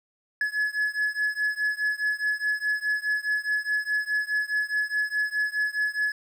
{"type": "beating tone pair", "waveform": "triangle", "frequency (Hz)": [1700, 1704.8], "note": ["G#6", "G#6"], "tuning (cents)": [40, 45], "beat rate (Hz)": 4.8, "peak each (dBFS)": [-25, -26], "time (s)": [0.41, 6.12], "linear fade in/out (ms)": 2, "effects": ["10-bit"]}